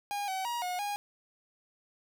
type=tone with pitch steps; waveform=45% pulse; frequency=814 / 759 / 952 / 723 / 819 Hz; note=G#5 / F#5 / A#5 / F#5 / G#5; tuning=-35 / +44 / +36 / -40 / -24 cents; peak=-32 dBFS; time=0.11-0.96 s; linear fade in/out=0 ms; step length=170 ms; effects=none